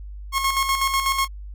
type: tone with tremolo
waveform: sawtooth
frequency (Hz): 1085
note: C#6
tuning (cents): -37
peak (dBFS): -14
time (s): 0.32-1.28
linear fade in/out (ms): 50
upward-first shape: square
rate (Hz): 8.1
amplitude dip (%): 50
effects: added 50 Hz sine -33 dBFS peak until 1.54 s